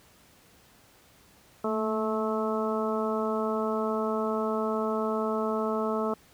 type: harmonic tone with a mistuned harmonic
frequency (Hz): 217.6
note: A3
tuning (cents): -19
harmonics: 1 / 2 / 3 / 4 / 5 / 6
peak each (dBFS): -31 / -30 / -33 / -38 / -36 / -35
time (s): 1.64-6.14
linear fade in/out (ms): 5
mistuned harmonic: 1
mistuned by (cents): +35
effects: pink hiss -58 dBFS RMS until 6.33 s + high-pass 60 Hz 12 dB/octave